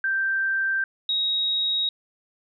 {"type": "tone pair in turn", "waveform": "sine", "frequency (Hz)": [1568, 3789], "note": ["G6", "A#7"], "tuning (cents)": [0, 27], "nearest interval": "octave + minor third", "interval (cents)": 1527, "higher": "second", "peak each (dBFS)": -21, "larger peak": "neither", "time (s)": [[0.04, 0.84], [1.09, 1.89]], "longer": "neither", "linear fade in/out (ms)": 2, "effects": []}